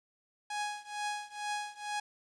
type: tone with tremolo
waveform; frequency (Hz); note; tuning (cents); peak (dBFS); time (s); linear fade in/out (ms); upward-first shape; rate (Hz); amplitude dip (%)
sawtooth; 832; G#5; +3; -28; 0.5-2; 5; triangle; 2.2; 95
effects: resampled to 22050 Hz + 10-bit